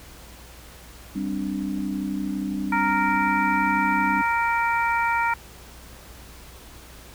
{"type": "chord", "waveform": "sine", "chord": "G suspended fourth", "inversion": "none", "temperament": "equal", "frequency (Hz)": [196, 261.6, 293.7], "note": ["G3", "C4", "D4"], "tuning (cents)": [0, 0, 0], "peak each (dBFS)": [-28, -31, -29], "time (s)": [1.15, 4.22], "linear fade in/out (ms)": 10}
{"type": "harmonic tone", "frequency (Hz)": 465.1, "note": "A#4", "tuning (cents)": -4, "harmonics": [2, 3, 4, 5], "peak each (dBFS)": [-22, -26, -30, -28], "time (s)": [2.72, 5.34], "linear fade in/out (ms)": 5}
{"effects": ["added 60 Hz sine -46 dBFS peak until 7.14 s", "pink hiss -46 dBFS RMS until 7.14 s"]}